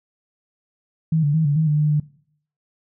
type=tone with pitch steps; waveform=sine; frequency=159.8 / 145.2 / 159.4 / 144.1 / 158.3 / 149.5 / 150.8 / 149.3 Hz; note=D#3 / D3 / D#3 / D3 / D#3 / D3 / D3 / D3; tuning=+47 / -19 / +42 / -33 / +30 / +31 / +46 / +29 cents; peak=-15 dBFS; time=1.12-2 s; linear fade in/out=5 ms; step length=110 ms; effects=noise-tail reverb RT60 0.6 s tail -20 dB re dry